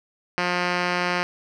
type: tone with low-pass filter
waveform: 5% pulse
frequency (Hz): 177.8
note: F3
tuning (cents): +31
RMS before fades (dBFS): -24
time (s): 0.38-1.23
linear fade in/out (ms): 0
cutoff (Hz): 3700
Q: 1.9
effects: none